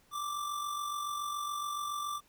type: tone with amplitude modulation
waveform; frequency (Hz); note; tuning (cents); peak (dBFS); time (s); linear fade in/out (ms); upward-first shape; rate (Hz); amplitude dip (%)
square; 1174.7; D6; 0; -33; 0.11-2.21; 50; sine; 47.1; 45
effects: pink hiss -66 dBFS RMS until 2.28 s